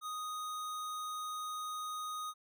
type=tone; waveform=square; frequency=1244 Hz; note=D#6; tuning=1 cent flat; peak=-39 dBFS; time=0.01-2.34 s; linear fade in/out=50 ms; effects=none